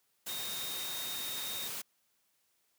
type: tone in noise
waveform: sine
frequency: 3707 Hz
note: A#7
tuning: 10 cents flat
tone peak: -40 dBFS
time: 0.28-1.68 s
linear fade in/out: 10 ms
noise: white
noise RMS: -40 dBFS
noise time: 0.26-1.82 s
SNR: -3 dB
effects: white hiss -75 dBFS RMS until 2.78 s + high-pass 100 Hz 12 dB/octave